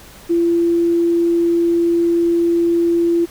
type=tone; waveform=sine; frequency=340 Hz; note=F4; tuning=46 cents flat; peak=-12 dBFS; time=0.29-3.26 s; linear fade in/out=20 ms; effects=pink hiss -41 dBFS RMS until 3.3 s